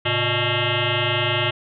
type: tone with frequency modulation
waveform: sine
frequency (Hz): 1360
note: F6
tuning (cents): -46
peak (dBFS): -18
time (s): 0.05-1.51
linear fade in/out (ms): 10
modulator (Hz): 245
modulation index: 7.7
effects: none